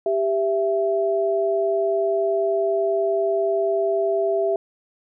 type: tone pair together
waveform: sine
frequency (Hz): 394.3 / 664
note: G4 / E5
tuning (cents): +10 / +12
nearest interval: major sixth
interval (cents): 902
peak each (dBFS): -21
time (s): 0.06-4.56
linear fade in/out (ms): 2
effects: none